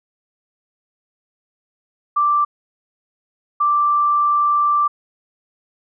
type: tone bursts at uneven times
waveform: sine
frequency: 1174.7 Hz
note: D6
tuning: in tune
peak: -13 dBFS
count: 2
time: 2.16-2.45 / 3.6-4.88 s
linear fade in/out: 10 ms
effects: none